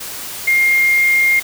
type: tone in noise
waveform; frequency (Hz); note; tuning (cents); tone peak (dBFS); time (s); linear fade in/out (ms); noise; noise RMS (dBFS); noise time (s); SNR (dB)
sine; 2124; C7; +25; -10; 0.47-1.4; 10; white; -28; 0-1.43; +15
effects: none